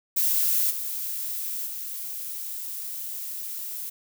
violet noise with level steps, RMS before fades -23 / -31 / -34 dBFS, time 0.16-3.9 s, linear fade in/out 10 ms, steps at 0.7 / 1.66 s, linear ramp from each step 10 ms, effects none

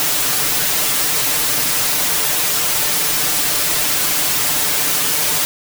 white noise with comb filter, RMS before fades -17 dBFS, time 0-5.45 s, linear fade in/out 0 ms, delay 6.7 ms, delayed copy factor +1, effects none

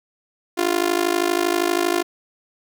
sawtooth tone with amplitude modulation, 349.2 Hz, F4, in tune, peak -10 dBFS, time 0.57-2.03 s, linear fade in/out 20 ms, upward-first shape sine, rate 52.6 Hz, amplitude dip 95%, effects none

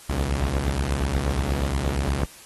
sawtooth beating tone pair, 61.8 / 70.2 Hz, B1 / C#2, +2 / +22 cents, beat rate 8.4 Hz, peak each -23 / -20 dBFS, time 0.09-2.25 s, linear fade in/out 10 ms, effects white hiss -46 dBFS RMS until 2.45 s + AAC 32 kbps

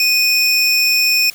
square tone pair together, 2489 / 5362 Hz, D#7 / E8, 0 / +29 cents, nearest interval octave + minor second, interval 1329 cents, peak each -15 dBFS, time 0-1.3 s, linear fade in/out 2 ms, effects white hiss -39 dBFS RMS until 1.34 s

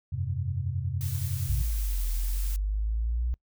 sine chord, F suspended second, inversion none, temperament equal, 87.31 / 98 / 130.81 Hz, F2 / G2 / C3, 0 / 0 / 0 cents, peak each -32 dBFS, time 0.12-1.62 s, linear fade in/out 10 ms
blue noise, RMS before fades -40 dBFS, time 1.01-2.56 s, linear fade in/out 0 ms
sine linear two-way sweep, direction down then up, 61 to 41.2 to 61 Hz, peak -25 dBFS, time 1.49-3.34 s, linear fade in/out 0 ms, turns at 2.08 s
effects noise-tail reverb RT60 0.1 s tail -25 dB re dry

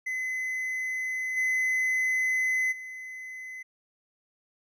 triangle tone with level steps, 2032 Hz, B6, 49 cents sharp, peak -27 / -22 / -36 dBFS, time 0.06-3.63 s, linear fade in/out 10 ms, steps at 1.36 / 2.71 s, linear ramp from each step 20 ms, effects none

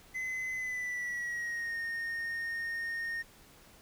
triangle tone with pitch glide, 2034 to 1843.8 Hz, C7 to A#6, -50 to -19 cents, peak -32 dBFS, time 0.14-3.23 s, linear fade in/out 20 ms, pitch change -169 cents, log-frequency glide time 0.54-1.77 s, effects pink hiss -58 dBFS RMS until 3.81 s

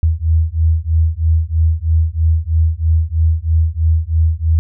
sine beating tone pair, 79.2 / 82.3 Hz, D#2 / E2, +31 / -2 cents, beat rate 3.1 Hz, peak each -14 dBFS, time 0.03-4.59 s, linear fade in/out 0 ms, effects none

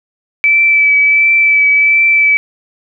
sine tone with vibrato, 2310 Hz, D7, 29 cents flat, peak -6 dBFS, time 0.44-2.37 s, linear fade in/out 0 ms, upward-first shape triangle, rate 1.4 Hz, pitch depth 22 cents each way, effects none

